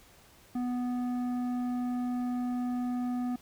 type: tone with tanh clipping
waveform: triangle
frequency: 246.9 Hz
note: B3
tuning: in tune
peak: -31 dBFS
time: 0.55-3.36 s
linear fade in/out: 5 ms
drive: 14 dB
effects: pink hiss -58 dBFS RMS until 3.41 s